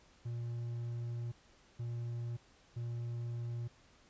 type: tone bursts at uneven times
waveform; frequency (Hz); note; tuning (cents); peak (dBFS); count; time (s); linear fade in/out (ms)
triangle; 118.4; A#2; +27; -35; 3; 0.25-1.32 / 1.79-2.37 / 2.76-3.68; 10
effects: pink hiss -65 dBFS RMS until 4.09 s + resampled to 16000 Hz